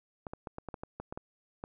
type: clicks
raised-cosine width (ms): 1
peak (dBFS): -25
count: 11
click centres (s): 0.268 / 0.335 / 0.472 / 0.584 / 0.687 / 0.742 / 0.835 / 1 / 1.125 / 1.175 / 1.639
effects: none